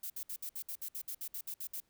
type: noise bursts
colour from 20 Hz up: violet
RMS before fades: -41 dBFS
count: 14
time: 0.03-1.803 s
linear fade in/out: 5 ms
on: 70 ms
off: 61 ms
effects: pink hiss -75 dBFS RMS until 1.89 s